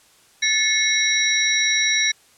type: tone cluster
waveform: sine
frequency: 1750 / 2170 / 3897 / 5680 Hz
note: A6 / C#7 / B7 / F8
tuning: -10 / -37 / -24 / +28 cents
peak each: -24 / -21 / -21 / -23 dBFS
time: 0.42-2.12 s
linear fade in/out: 10 ms
effects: white hiss -54 dBFS RMS until 2.37 s + low-pass 10000 Hz 12 dB/octave